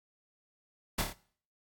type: noise with echo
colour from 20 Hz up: pink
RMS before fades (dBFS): -29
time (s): 0.98-1.02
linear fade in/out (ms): 10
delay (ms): 28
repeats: 4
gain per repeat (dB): -4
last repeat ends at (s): 1.132
effects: noise-tail reverb RT60 0.5 s tail -20 dB re dry + AAC 64 kbps